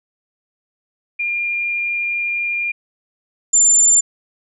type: tone pair in turn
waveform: sine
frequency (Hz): 2404 / 7189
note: D7 / A8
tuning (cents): +40 / +36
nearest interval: octave + perfect fifth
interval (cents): 1896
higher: second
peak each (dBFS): -18 / -9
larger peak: second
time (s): 1.19-2.72 / 3.53-4.01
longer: first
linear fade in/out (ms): 10
effects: none